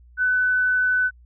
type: tone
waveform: sine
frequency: 1502 Hz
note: F#6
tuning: 26 cents sharp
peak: -17 dBFS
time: 0.17-1.11 s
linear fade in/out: 50 ms
effects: added 60 Hz sine -47 dBFS peak until 1.25 s